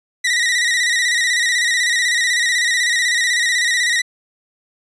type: tone with vibrato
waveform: sawtooth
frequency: 1922 Hz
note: B6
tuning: 48 cents flat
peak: -11 dBFS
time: 0.24-4.02 s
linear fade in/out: 10 ms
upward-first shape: square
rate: 16 Hz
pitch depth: 51 cents each way
effects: resampled to 22050 Hz